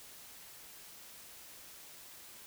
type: silence
effects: white hiss -53 dBFS RMS until 2.46 s